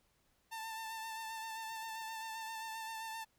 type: tone with vibrato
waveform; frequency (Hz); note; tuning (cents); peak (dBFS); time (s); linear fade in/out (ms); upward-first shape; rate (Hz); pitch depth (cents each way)
sawtooth; 892; A5; +23; -38; 0.51-3.25; 20; sine; 7.6; 24
effects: pink hiss -75 dBFS RMS until 3.38 s